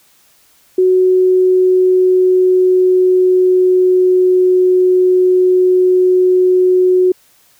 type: tone with pitch glide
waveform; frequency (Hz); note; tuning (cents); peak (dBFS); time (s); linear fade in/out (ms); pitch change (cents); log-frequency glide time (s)
sine; 370 to 366.8; F#4 to F#4; 0 to -15; -7; 0.78-7.12; 5; -15; 1.06-4.61
effects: white hiss -51 dBFS RMS until 7.59 s